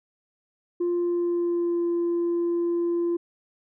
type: tone with pitch glide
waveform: sine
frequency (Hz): 349.2 to 343.4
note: F4 to F4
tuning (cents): 0 to -29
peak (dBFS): -20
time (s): 0.8-3.17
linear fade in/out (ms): 10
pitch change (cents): -29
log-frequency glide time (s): 0.93-1.86
effects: tanh soft clip ceiling -20 dBFS